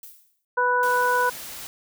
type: noise with exponential decay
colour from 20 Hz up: violet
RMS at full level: -39 dBFS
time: 0.03-0.45 s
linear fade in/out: 2 ms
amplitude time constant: 90 ms
type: harmonic tone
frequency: 493.9 Hz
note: B4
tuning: in tune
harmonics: 1 / 2 / 3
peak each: -25 / -21 / -23 dBFS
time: 0.57-1.3 s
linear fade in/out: 10 ms
type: noise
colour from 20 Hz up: white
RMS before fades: -37 dBFS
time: 0.83-1.67 s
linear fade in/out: 0 ms
effects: none